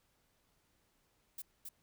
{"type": "noise with echo", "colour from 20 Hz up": "violet", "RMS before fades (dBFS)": -44, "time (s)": [1.38, 1.42], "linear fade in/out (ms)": 5, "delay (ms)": 270, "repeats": 1, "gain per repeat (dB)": -2, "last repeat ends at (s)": 1.69, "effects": ["pink hiss -75 dBFS RMS until 1.82 s"]}